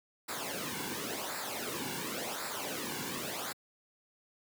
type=noise with flanger; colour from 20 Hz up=pink; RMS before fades=-38 dBFS; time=0.28-3.53 s; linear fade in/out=10 ms; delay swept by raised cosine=0.32 to 1.62 ms; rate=0.92 Hz; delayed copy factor=-0.7; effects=high-pass 150 Hz 12 dB/octave